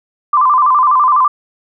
sine tone with vibrato, 1100 Hz, C#6, 14 cents flat, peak -7 dBFS, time 0.33-1.28 s, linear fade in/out 5 ms, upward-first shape square, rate 12 Hz, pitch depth 120 cents each way, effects none

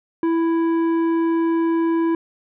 triangle tone with tanh clipping, 330.7 Hz, E4, 6 cents sharp, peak -18 dBFS, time 0.23-2.15 s, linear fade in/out 2 ms, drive 14 dB, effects none

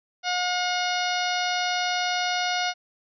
harmonic tone with a mistuned harmonic, 720 Hz, F#5, 47 cents flat, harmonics 1 / 2 / 3 / 4 / 5 / 6 / 7 / 8, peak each -27 / -30 / -32 / -33 / -34 / -35 / -35 / -36 dBFS, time 0.23-2.74 s, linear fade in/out 50 ms, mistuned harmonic 5, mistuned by +19 cents, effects none

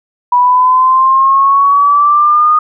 sine exponential sweep, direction up, 977 to 1234 Hz, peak -5 dBFS, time 0.32-2.59 s, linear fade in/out 5 ms, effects none

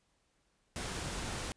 pink noise, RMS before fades -39 dBFS, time 0.76-1.52 s, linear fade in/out 0 ms, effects pink hiss -75 dBFS RMS until 1.56 s + resampled to 22050 Hz

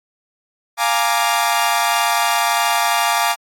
sawtooth chord, Bb dominant seventh, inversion second, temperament equal, 698.5 / 830.6 / 932.3 / 1174.7 Hz, F5 / Ab5 / Bb5 / D6, 0 / 0 / 0 / 0 cents, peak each -17 dBFS, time 0.77-3.36 s, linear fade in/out 50 ms, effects AAC 48 kbps

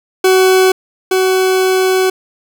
40% pulse tone pair in turn, 375.3 / 375.3 Hz, F#4 / F#4, +25 / +25 cents, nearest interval unison, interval 0 cents, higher neither, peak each -6 / -9 dBFS, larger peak first, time 0.24-0.72 / 1.11-2.1 s, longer second, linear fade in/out 5 ms, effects none

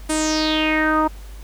sawtooth tone with low-pass filter sweep, 311.1 Hz, D#4, in tune, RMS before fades -19 dBFS, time 0.09-1.08 s, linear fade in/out 10 ms, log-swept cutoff 9600 to 1000 Hz, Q 5.8, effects added 50 Hz sine -34 dBFS peak until 1.43 s + pink hiss -47 dBFS RMS until 1.43 s

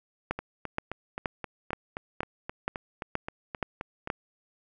two click trains, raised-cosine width 0.5 ms, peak -13 / -19 dBFS, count 9 / 15, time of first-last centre 0.31-4.101 / 0.39-4.074 s, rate 2.11 / 3.8 Hz, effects none

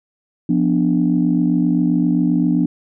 sine chord, B diminished, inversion second, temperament equal with one note detuned, 174.61 / 246.9 / 294.5 Hz, F3 / B3 / D4, 0 / 0 / +5 cents, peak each -17 dBFS, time 0.49-2.66 s, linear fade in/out 5 ms, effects tanh soft clip ceiling -5 dBFS

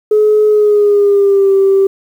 sine tone with pitch glide, 425.1 to 389.8 Hz, G#4 to G4, +40 to -10 cents, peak -5 dBFS, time 0.11-1.87 s, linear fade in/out 5 ms, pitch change -150 cents, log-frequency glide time 0.47-1.53 s, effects tanh soft clip ceiling -2 dBFS + 7-bit

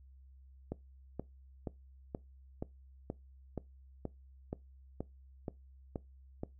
click train, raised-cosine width 2 ms, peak -24 dBFS, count 13, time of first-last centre 0.72-6.434 s, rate 2.1 Hz, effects noise-tail reverb RT60 0.2 s tail -21 dB re dry + added 66 Hz sine -55 dBFS peak until 6.59 s

